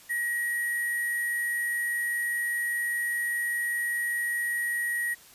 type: tone with sample-and-hold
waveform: sine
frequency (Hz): 1900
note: A#6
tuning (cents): +33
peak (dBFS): -26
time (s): 0.09-5.15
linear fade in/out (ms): 20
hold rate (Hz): 11025
effects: white hiss -53 dBFS RMS until 5.34 s + resampled to 32000 Hz